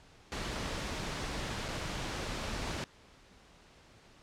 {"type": "noise with dropouts", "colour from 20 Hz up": "pink", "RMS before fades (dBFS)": -37, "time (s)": [0.32, 2.84], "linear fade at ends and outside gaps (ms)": 0, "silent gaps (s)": [1.682, 1.686], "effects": ["pink hiss -59 dBFS RMS until 4.22 s", "low-pass 6000 Hz 12 dB/octave"]}